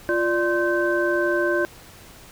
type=tone cluster; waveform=sine; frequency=348.5 / 589 / 1047 / 1544 Hz; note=F4 / D5 / C6 / G6; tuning=-4 / +5 / +1 / -27 cents; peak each=-22 / -24 / -31 / -24 dBFS; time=0.09-1.65 s; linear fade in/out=0 ms; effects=pink hiss -46 dBFS RMS until 2.31 s